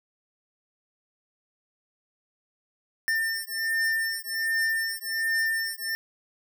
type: beating tone pair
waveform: square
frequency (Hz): 1800 / 1801.3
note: A6 / A6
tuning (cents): +39 / +40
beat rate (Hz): 1.3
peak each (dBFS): -29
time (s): 3.08-5.95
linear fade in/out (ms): 0
effects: none